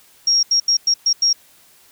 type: tone bursts at uneven times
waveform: sine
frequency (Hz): 5588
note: F8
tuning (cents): 0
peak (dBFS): -12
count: 6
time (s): 0.27-0.43 / 0.51-0.6 / 0.68-0.77 / 0.87-0.94 / 1.06-1.13 / 1.22-1.33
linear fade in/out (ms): 5
effects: white hiss -51 dBFS RMS until 1.91 s

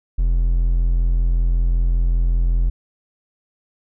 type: tone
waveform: triangle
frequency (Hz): 42.63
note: F1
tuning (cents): -41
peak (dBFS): -12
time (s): 0.18-2.7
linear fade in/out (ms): 10
effects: none

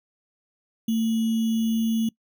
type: tone with sample-and-hold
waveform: sine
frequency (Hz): 224.5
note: A3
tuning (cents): +35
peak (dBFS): -20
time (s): 0.88-2.09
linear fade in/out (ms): 5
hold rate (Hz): 3150
effects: noise-tail reverb RT60 0.1 s tail -23 dB re dry

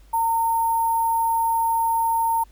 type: tone with sample-and-hold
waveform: sine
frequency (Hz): 914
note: A#5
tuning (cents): -34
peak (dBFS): -18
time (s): 0.13-2.44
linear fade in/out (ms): 10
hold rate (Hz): 11025
effects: added 50 Hz sine -47 dBFS peak until 2.51 s + pink hiss -59 dBFS RMS until 2.51 s

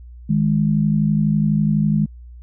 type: tone pair together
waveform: sine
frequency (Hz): 155.56 / 207.6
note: D#3 / G#3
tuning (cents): 0 / 0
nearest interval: perfect fourth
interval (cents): 500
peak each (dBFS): -17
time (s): 0.29-2.06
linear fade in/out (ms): 10
effects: added 60 Hz sine -36 dBFS peak until 2.42 s

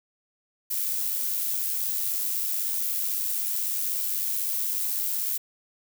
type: noise with amplitude modulation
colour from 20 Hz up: violet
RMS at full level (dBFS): -26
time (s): 0.7-5.38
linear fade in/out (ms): 10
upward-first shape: sine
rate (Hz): 96.1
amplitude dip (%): 40
effects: none

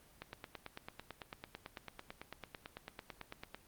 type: click train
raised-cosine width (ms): 0.3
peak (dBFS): -28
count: 31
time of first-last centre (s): 0.22-3.546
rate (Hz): 9.02
effects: pink hiss -64 dBFS RMS until 3.67 s + Opus 24 kbps

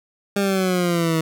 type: exponential sweep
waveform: 20% pulse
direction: down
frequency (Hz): 201.8 to 159.3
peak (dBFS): -13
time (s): 0.36-1.21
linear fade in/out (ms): 5
effects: none

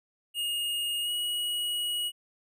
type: tone with pitch glide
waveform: square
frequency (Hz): 2854 to 2907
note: F7 to F#7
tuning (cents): +37 to -31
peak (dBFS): -29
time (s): 0.34-2.12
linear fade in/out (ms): 50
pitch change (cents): +32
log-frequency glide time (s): 1.02-1.1
effects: none

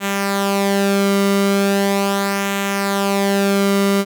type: tone with flanger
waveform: sawtooth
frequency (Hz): 198.3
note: G3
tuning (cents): +20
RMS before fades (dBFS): -17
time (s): 0-4.05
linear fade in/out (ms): 50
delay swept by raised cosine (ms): 0.2 to 1.2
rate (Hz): 0.39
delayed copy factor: -0.55
effects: none

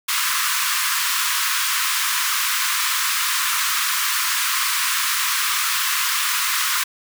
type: high-pass noise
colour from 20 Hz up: pink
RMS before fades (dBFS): -21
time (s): 0.08-6.84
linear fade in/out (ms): 10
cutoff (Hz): 1000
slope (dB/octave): 96
effects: none

